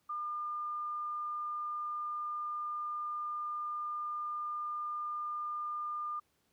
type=tone; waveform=sine; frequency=1205 Hz; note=D6; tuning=44 cents sharp; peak=-35 dBFS; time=0.09-6.2 s; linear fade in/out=10 ms; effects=pink hiss -75 dBFS RMS until 6.52 s + high-pass 80 Hz 12 dB/octave